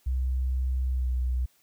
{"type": "tone with pitch glide", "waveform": "sine", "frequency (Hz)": [64.3, 62.58], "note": ["C2", "B1"], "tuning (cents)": [-30, 24], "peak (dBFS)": -24, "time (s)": [0.06, 1.46], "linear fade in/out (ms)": 10, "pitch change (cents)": -46, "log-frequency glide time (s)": [0.91, 1.09], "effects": ["white hiss -65 dBFS RMS until 1.62 s"]}